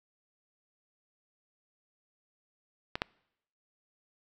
clicks, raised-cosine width 0.3 ms, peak -16 / -12 dBFS, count 2, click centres 2.955 / 3.019 s, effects noise-tail reverb RT60 0.8 s tail -26 dB re dry

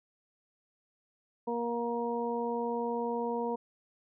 harmonic tone, 236 Hz, A#3, 22 cents sharp, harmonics 1 / 2 / 3 / 4, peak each -36 / -33 / -41 / -36 dBFS, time 1.47-3.56 s, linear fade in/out 10 ms, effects none

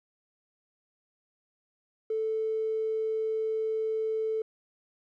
triangle tone, 440 Hz, A4, in tune, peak -23 dBFS, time 2.1-4.42 s, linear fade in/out 5 ms, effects tanh soft clip ceiling -25 dBFS

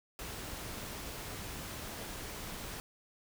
pink noise, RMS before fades -43 dBFS, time 0.19-2.8 s, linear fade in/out 0 ms, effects none

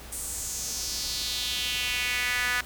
sawtooth tone with high-pass filter sweep, 246.9 Hz, B3, in tune, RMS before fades -30 dBFS, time 0.12-2.61 s, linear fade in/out 5 ms, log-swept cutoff 9000 to 1600 Hz, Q 2.8, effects added 60 Hz sine -45 dBFS peak until 2.65 s + pink hiss -45 dBFS RMS until 2.65 s

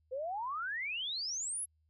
sine exponential sweep, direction up, 493.9 to 11330 Hz, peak -35 dBFS, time 0.11-1.66 s, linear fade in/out 20 ms, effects added 78 Hz sine -70 dBFS peak until 1.89 s

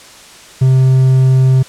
triangle tone, 130.81 Hz, C3, in tune, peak -4 dBFS, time 0.61-1.63 s, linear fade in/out 10 ms, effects white hiss -37 dBFS RMS until 1.68 s + low-pass 8000 Hz 12 dB/octave

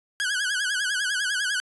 sawtooth tone with vibrato, 1568 Hz, G6, in tune, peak -20 dBFS, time 0.2-1.6 s, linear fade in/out 0 ms, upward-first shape sine, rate 10 Hz, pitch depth 120 cents each way, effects resampled to 24000 Hz

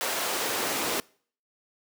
pink noise with high-pass filter sweep, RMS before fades -29 dBFS, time 0.01-1 s, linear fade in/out 0 ms, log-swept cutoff 560 to 270 Hz, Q 0.85, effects noise-tail reverb RT60 0.5 s tail -25 dB re dry

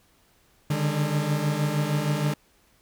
40% pulse tone cluster, 144.1 / 150.5 / 204.2 Hz, D3 / D3 / G#3, -33 / +43 / -29 cents, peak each -28 / -24 / -31 dBFS, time 0.7-2.34 s, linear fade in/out 5 ms, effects pink hiss -62 dBFS RMS until 2.81 s

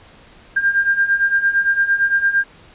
sine beating tone pair, 1594 / 1602.8 Hz, G6 / G6, +28 / +38 cents, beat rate 8.8 Hz, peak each -19 / -15 dBFS, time 0.56-2.44 s, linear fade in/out 10 ms, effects pink hiss -46 dBFS RMS until 2.74 s + resampled to 8000 Hz

